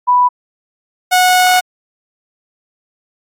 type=tone pair in turn; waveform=sine / sawtooth; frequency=987.8 / 732.1 Hz; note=B5 / F#5; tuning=0 / -19 cents; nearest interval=perfect fourth; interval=519 cents; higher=first; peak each=-7 / -4 dBFS; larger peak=second; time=0.07-0.29 / 1.11-1.61 s; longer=second; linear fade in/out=20 ms; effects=AAC 48 kbps